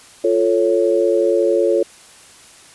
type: chord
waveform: sine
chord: F augmented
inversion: none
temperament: equal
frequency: 349.2 / 440 / 554.4 Hz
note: F4 / A4 / C#5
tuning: 0 / 0 / 0 cents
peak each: -17 dBFS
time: 0.24-1.83 s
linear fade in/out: 5 ms
effects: white hiss -44 dBFS RMS until 2.74 s + resampled to 24000 Hz